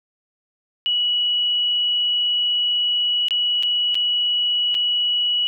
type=tone with dropouts; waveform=sine; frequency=2931 Hz; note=F#7; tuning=17 cents flat; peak=-17 dBFS; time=0.86-5.47 s; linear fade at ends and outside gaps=0 ms; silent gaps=3.284-3.308 / 3.626-3.633 / 3.945-3.953 / 4.744-4.75 s; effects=none